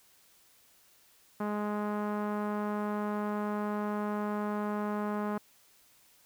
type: tone with low-pass filter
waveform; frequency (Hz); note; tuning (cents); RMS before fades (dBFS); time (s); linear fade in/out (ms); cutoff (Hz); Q
sawtooth; 208.5; G#3; +7; -33; 1.4-5.38; 5; 1200; 1.8
effects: white hiss -63 dBFS RMS until 6.25 s